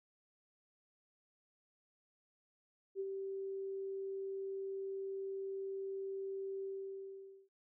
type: tone with ADSR envelope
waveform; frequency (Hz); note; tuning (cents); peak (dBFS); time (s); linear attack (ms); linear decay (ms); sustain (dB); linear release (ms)
sine; 388.6; G4; -15; -35; 2.95-7.49; 50; 39; -4; 860
effects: none